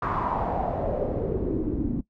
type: noise with low-pass filter sweep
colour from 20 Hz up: pink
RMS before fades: -27 dBFS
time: 0.02-2.01 s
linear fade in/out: 5 ms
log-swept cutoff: 1200 to 250 Hz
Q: 4.5
effects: noise-tail reverb RT60 0.1 s tail -17 dB re dry